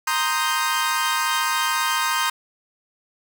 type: chord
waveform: sawtooth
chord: C minor seventh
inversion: third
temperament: equal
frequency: 932.3 / 1046.5 / 1244.5 / 1568 Hz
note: Bb5 / C6 / Eb6 / G6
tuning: 0 / 0 / 0 / 0 cents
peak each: -22 dBFS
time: 0.07-2.3 s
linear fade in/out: 5 ms
effects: none